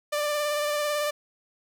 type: tone with vibrato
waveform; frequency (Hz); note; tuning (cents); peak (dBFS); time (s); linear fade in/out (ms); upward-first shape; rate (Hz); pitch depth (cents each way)
sawtooth; 592; D5; +14; -21; 0.12-1.11; 10; sine; 18; 21
effects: none